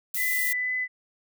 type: noise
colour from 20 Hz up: violet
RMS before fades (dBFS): -29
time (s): 0.14-0.53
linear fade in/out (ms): 5
type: tone with vibrato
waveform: sine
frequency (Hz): 2000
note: B6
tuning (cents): +21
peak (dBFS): -25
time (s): 0.16-0.88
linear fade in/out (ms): 50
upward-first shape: triangle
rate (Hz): 2.1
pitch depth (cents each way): 11
effects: none